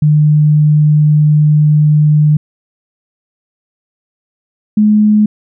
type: tone pair in turn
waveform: sine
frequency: 150.8 / 211.5 Hz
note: D3 / G#3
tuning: +46 / +32 cents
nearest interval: tritone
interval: 586 cents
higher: second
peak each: -5 dBFS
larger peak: neither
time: 0.02-2.37 / 4.77-5.26 s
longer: first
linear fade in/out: 5 ms
effects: none